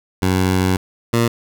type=tone pair in turn; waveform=15% pulse; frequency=93 / 116.93 Hz; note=F#2 / A#2; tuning=+9 / +6 cents; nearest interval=major third; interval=397 cents; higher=second; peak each=-8 / -7 dBFS; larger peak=second; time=0.22-0.77 / 1.13-1.28 s; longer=first; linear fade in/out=5 ms; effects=none